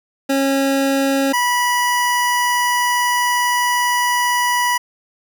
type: tone pair in turn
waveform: 25% pulse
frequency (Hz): 273.1 / 977.7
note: C#4 / B5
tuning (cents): -26 / -18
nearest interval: octave + minor seventh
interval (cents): 2208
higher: second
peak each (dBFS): -11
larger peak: neither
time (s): 0.29-1.33 / 1.33-4.78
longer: second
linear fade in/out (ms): 10
effects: none